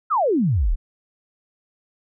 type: exponential sweep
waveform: sine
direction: down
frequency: 1396.9 to 30.11 Hz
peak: -16 dBFS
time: 0.1-0.76 s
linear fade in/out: 20 ms
effects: none